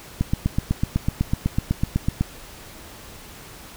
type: click train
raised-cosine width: 5 ms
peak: -7 dBFS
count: 17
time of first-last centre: 0.21-2.21 s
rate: 8 Hz
effects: pink hiss -42 dBFS RMS until 3.76 s